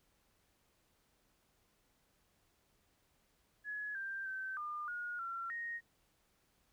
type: tone with pitch steps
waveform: sine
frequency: 1690 / 1580 / 1544 / 1205 / 1439 / 1362 / 1866 Hz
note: G#6 / G6 / G6 / D6 / F#6 / F6 / A#6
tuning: +30 / +13 / -27 / +44 / -49 / -44 / +1 cents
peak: -39 dBFS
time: 3.64-5.81 s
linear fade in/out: 50 ms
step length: 310 ms
effects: pink hiss -75 dBFS RMS until 6.72 s